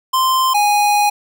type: tone pair in turn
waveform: square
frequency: 1042 / 827 Hz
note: C6 / G#5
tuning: -7 / -8 cents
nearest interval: major third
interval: 401 cents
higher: first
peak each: -13 / -12 dBFS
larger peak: second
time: 0.13-0.54 / 0.54-1.1 s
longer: second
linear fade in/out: 10 ms
effects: none